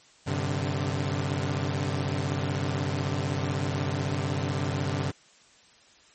sawtooth chord, G suspended fourth, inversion none, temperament equal with one note detuned, 95.87 / 130.81 / 146.83 Hz, G2 / C3 / D3, -38 / 0 / 0 cents, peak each -27 dBFS, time 0.26-5.12 s, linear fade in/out 20 ms, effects white hiss -57 dBFS RMS until 6.14 s + MP3 32 kbps

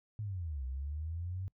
sine linear two-way sweep, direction down then up, 110 to 62.9 to 96.6 Hz, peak -36 dBFS, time 0.19-1.48 s, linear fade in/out 0 ms, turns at 0.65 s, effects noise-tail reverb RT60 0.1 s tail -24 dB re dry

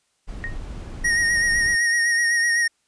brown noise, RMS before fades -33 dBFS, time 0.27-1.76 s, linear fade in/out 20 ms
sine tone with exponential decay, 1864.7 Hz, A#6, in tune, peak -23 dBFS, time 0.44-0.59 s, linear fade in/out 0 ms, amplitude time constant 32 ms
square tone with vibrato, 1871 Hz, A#6, 6 cents sharp, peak -18 dBFS, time 1.04-2.68 s, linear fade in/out 10 ms, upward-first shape sine, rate 7.9 Hz, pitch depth 30 cents each way
effects white hiss -68 dBFS RMS until 2.87 s + resampled to 22050 Hz

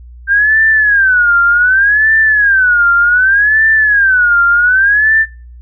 sine tone with vibrato, 1572 Hz, G6, 4 cents sharp, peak -6 dBFS, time 0.27-5.26 s, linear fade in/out 50 ms, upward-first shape sine, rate 0.66 Hz, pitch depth 210 cents each way, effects noise-tail reverb RT60 0.4 s tail -22 dB re dry + added 60 Hz sine -31 dBFS peak until 5.61 s

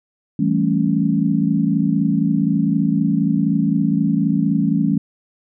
sine chord, A dominant seventh, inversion second, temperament equal, 164.81 / 196 / 220 / 277.2 Hz, E3 / G3 / A3 / C#4, 0 / 0 / 0 / 0 cents, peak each -20 dBFS, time 0.39-4.98 s, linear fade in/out 5 ms, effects none

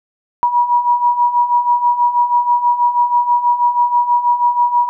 sine beating tone pair, 961 / 967.2 Hz, B5 / B5, -48 / -36 cents, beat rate 6.2 Hz, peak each -17 / -12 dBFS, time 0.43-4.89 s, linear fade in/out 0 ms, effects none

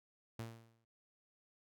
sawtooth tone with exponential decay, 114.5 Hz, A#2, 31 cents flat, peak -37 dBFS, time 0.39-0.85 s, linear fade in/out 5 ms, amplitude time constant 98 ms, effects none

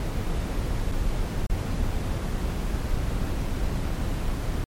brown noise with dropouts, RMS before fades -26 dBFS, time 0-4.64 s, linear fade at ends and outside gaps 1 ms, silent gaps 0.915-0.92 / 1.465-1.498 s, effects MP3 64 kbps

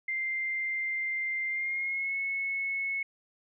sine tone with pitch glide, 2093 to 2195 Hz, C7 to C#7, 0 to -18 cents, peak -29 dBFS, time 0.08-3.03 s, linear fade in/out 5 ms, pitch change +82 cents, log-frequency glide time 1.48-2.16 s, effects none

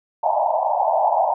pink band-pass noise, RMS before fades -19 dBFS, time 0.23-1.34 s, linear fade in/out 5 ms, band 610 to 940 Hz, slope 96 dB/octave, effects none

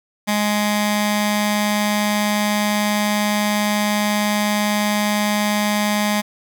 15% pulse tone with notch filter, 208.6 Hz, G#3, 8 cents sharp, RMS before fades -19 dBFS, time 0.27-6.22 s, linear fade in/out 20 ms, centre 430 Hz, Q 0.76, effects none

